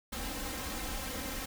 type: noise with comb filter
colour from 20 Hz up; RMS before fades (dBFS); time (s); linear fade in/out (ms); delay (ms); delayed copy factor
pink; -38; 0.12-1.46; 10; 3.8; +0.75
effects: none